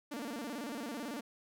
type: tone with vibrato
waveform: sawtooth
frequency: 260.6 Hz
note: C4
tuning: 7 cents flat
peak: -35 dBFS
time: 0.11-1.21 s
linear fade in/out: 10 ms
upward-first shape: square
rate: 18 Hz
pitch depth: 210 cents each way
effects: none